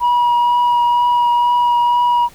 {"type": "tone with vibrato", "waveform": "sine", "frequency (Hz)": 964, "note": "B5", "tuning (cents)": -42, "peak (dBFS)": -8, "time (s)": [0, 2.29], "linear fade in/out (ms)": 50, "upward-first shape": "triangle", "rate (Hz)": 2.1, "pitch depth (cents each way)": 12, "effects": ["tanh soft clip ceiling -10 dBFS", "pink hiss -44 dBFS RMS until 2.34 s"]}